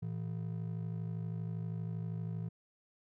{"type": "ring-modulated tone", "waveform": "triangle", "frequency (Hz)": 139.7, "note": "C#3", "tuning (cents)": 14, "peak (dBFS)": -31, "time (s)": [0.02, 2.49], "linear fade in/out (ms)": 10, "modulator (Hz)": 26.3, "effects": []}